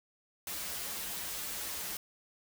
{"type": "noise with comb filter", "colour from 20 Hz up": "white", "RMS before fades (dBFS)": -39, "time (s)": [0.47, 1.97], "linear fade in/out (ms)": 2, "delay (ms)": 7.8, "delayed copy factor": -1, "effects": []}